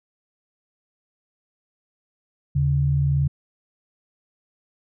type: tone pair together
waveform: sine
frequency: 78.6 / 139.88 Hz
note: D#2 / C#3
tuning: +18 / +16 cents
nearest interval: minor seventh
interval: 998 cents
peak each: -24 / -18 dBFS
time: 2.55-3.28 s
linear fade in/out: 10 ms
effects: none